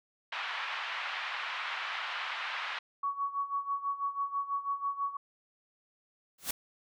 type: band-pass noise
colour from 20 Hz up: pink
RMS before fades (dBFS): -37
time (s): 0.32-2.79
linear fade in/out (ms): 5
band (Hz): 960 to 3300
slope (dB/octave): 24
type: tone with tremolo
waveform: sine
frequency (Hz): 1121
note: C#6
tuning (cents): +19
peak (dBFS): -28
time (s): 3.03-5.17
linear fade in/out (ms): 5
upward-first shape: sine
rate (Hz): 6.1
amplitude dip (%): 80
type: noise with exponential growth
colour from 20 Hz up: white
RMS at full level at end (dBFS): -28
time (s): 6.38-6.51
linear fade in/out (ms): 5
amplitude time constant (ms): 28
effects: none